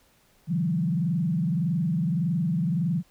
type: tone with frequency modulation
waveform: sine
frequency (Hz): 168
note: E3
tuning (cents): +33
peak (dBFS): -22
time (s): 0.47-3.03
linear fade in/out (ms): 50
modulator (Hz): 21.7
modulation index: 1.1
effects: pink hiss -62 dBFS RMS until 3.1 s